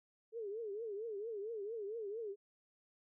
sine tone with vibrato, 429.1 Hz, A4, 43 cents flat, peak -40 dBFS, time 0.32-2.36 s, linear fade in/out 50 ms, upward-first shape triangle, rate 4.4 Hz, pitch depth 180 cents each way, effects none

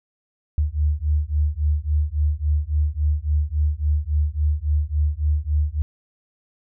sine beating tone pair, 73.3 / 76.9 Hz, D2 / D#2, -3 / -20 cents, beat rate 3.6 Hz, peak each -21 / -21 dBFS, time 0.58-5.82 s, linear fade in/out 0 ms, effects none

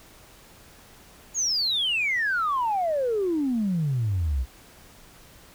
sine exponential sweep, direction down, 6850 to 59.3 Hz, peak -21 dBFS, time 1.34-4.46 s, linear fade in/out 50 ms, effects tanh soft clip ceiling -18 dBFS + pink hiss -51 dBFS RMS until 5.54 s

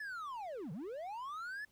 triangle linear two-way sweep, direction down then up, 1760 to 138.59 to 1760 Hz, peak -39 dBFS, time 0-1.65 s, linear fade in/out 5 ms, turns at 0.72 s, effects pink hiss -72 dBFS RMS until 1.71 s

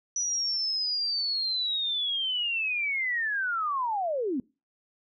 sine linear sweep, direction down, 5920 to 233.1 Hz, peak -26 dBFS, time 0.16-4.4 s, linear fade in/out 2 ms, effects noise-tail reverb RT60 0.3 s tail -24 dB re dry

